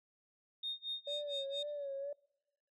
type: tone with tremolo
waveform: sine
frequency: 3685 Hz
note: A#7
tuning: 21 cents flat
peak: -35 dBFS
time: 0.63-1.63 s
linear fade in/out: 5 ms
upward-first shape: sine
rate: 4.4 Hz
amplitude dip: 100%
type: tone with vibrato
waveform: sine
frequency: 568 Hz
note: C#5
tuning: 42 cents sharp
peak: -38 dBFS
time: 1.07-2.13 s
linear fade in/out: 5 ms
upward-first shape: sine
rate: 2 Hz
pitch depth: 66 cents each way
effects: noise-tail reverb RT60 0.9 s tail -25 dB re dry + tanh soft clip ceiling -31 dBFS